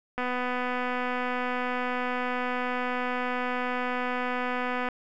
click train, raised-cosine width 0.5 ms, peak -16 dBFS, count 1173, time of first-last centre 0.18-4.887 s, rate 249 Hz, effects none

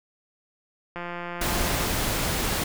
click train, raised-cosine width 0.5 ms, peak -19 dBFS, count 157, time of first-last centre 0.96-1.857 s, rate 174 Hz
pink noise, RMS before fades -26 dBFS, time 1.41-2.64 s, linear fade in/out 5 ms
effects none

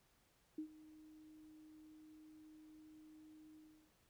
sine tone with ADSR envelope, 310 Hz, D#4, 6 cents flat, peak -40 dBFS, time 0.58-3.93 s, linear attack 5 ms, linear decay 88 ms, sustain -18 dB, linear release 360 ms, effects pink hiss -75 dBFS RMS until 4.09 s

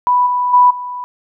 sine tone with level steps, 987.8 Hz, B5, in tune, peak -9 / -13 / -5 / -22 dBFS, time 0.07-1.04 s, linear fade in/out 0 ms, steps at 0.26 / 0.53 / 0.7 s, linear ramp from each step 10 ms, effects none

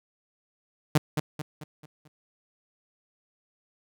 sawtooth tone with echo, 151.7 Hz, D#3, 44 cents flat, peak -13 dBFS, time 0.95-0.98 s, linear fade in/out 5 ms, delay 220 ms, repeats 5, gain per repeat -7 dB, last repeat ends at 2.08 s, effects none

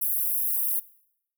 pink high-pass noise, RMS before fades -26 dBFS, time 0.01-0.8 s, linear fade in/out 10 ms, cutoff 11000 Hz, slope 48 dB/octave, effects noise-tail reverb RT60 0.7 s tail -20 dB re dry

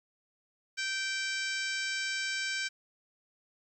harmonic tone, 778 Hz, G5, 13 cents flat, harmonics 2 / 3 / 4 / 5 / 6 / 7 / 8 / 9 / 10, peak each -35 / -37 / -42 / -44 / -42 / -41 / -46 / -49 / -46 dBFS, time 0.77-2.69 s, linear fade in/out 20 ms, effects 11-bit

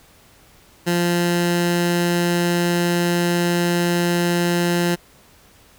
15% pulse tone with notch filter, 173.8 Hz, F3, 8 cents flat, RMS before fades -19 dBFS, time 0.86-4.96 s, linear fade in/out 20 ms, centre 610 Hz, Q 1.9, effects pink hiss -51 dBFS RMS until 5.78 s

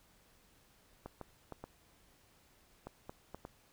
clicks, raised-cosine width 1 ms, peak -30 dBFS, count 8, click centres 1.06 / 1.213 / 1.523 / 1.64 / 2.87 / 3.095 / 3.346 / 3.451 s, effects pink hiss -67 dBFS RMS until 3.72 s

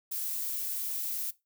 violet noise, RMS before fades -34 dBFS, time 0.11-1.31 s, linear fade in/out 10 ms, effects noise-tail reverb RT60 0.2 s tail -18 dB re dry

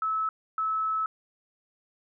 sine tone pair in turn, 1300 / 1300 Hz, E6 / E6, -24 / -24 cents, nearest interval unison, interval 0 cents, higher neither, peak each -25 dBFS, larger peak neither, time 0.02-0.29 / 0.58-1.06 s, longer second, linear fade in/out 2 ms, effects none

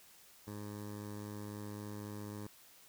15% pulse tone with notch filter, 103.83 Hz, G#2, in tune, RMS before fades -45 dBFS, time 0.47-2.47 s, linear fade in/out 5 ms, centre 2700 Hz, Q 0.82, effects white hiss -61 dBFS RMS until 2.88 s

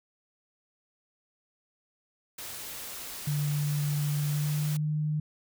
white noise, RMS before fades -40 dBFS, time 2.38-4.77 s, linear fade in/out 5 ms
sine tone with pitch glide, 146.83 to 152.01 Hz, D3 to D#3, 0 to -40 cents, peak -26 dBFS, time 3.27-5.2 s, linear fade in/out 5 ms, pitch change +60 cents, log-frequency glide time 4.28-4.85 s
effects none

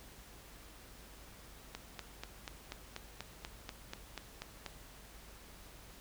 click train, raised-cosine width 0.2 ms, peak -24 dBFS, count 13, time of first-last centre 1.75-4.663 s, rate 4.12 Hz, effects added 50 Hz sine -58 dBFS peak until 6 s + pink hiss -56 dBFS RMS until 6 s

